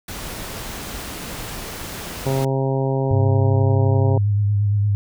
pink noise, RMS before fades -31 dBFS, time 0.08-2.45 s, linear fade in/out 5 ms
harmonic tone, 134.2 Hz, C3, 44 cents sharp, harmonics 1 / 2 / 3 / 4 / 5 / 6 / 7, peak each -20 / -27 / -24 / -27 / -31 / -32 / -33 dBFS, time 2.26-4.18 s, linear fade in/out 2 ms
sine tone with vibrato, 102.5 Hz, G#2, 22 cents flat, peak -15 dBFS, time 3.11-4.95 s, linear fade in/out 0 ms, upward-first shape sine, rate 8.7 Hz, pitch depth 33 cents each way
effects none

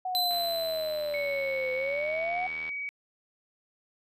sine exponential two-way sweep, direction down then up, 746 to 512 to 746 Hz, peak -29 dBFS, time 0.05-2.47 s, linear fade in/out 5 ms, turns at 1.73 s
45% pulse tone with exponential decay, 4036 Hz, B7, 37 cents sharp, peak -24 dBFS, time 0.15-2.27 s, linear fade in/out 0 ms, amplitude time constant 460 ms
click train, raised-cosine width 0.3 ms, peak -28 dBFS, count 191, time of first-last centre 0.31-2.691 s, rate 79.8 Hz
sine tone with pitch glide, 2217 to 2265 Hz, C#7 to C#7, 0 to +37 cents, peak -32 dBFS, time 1.14-2.89 s, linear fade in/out 0 ms, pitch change +37 cents, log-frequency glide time 1.47-2.62 s
effects resampled to 32000 Hz

